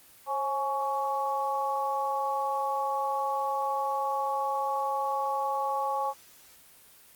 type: tone cluster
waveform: sine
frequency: 540 / 838 / 1118 Hz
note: C#5 / G#5 / C#6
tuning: -45 / +15 / +14 cents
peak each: -34 / -29 / -32 dBFS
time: 0.26-6.14 s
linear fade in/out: 50 ms
effects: white hiss -55 dBFS RMS until 7.15 s + Opus 24 kbps